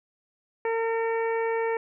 harmonic tone, 454.8 Hz, A#4, 43 cents flat, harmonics 1 / 2 / 3 / 4 / 5 / 6, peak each -25 / -31 / -41 / -36 / -38 / -51 dBFS, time 0.65-1.77 s, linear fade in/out 2 ms, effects none

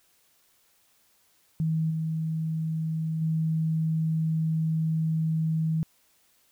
sine tone with level steps, 159.8 Hz, D#3, 47 cents sharp, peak -23 / -26 / -23 dBFS, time 1.6-5.83 s, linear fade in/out 0 ms, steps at 1.9 / 3.21 s, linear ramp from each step 10 ms, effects white hiss -65 dBFS RMS until 6.51 s

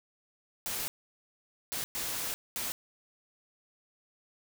white noise bursts at uneven times, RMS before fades -35 dBFS, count 4, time 0.66-0.88 / 1.72-1.84 / 1.95-2.34 / 2.56-2.72 s, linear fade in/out 0 ms, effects none

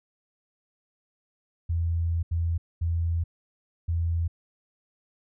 sine tone bursts at uneven times, 83.9 Hz, E2, 31 cents sharp, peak -23 dBFS, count 4, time 1.69-2.23 / 2.31-2.58 / 2.81-3.24 / 3.88-4.28 s, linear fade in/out 10 ms, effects none

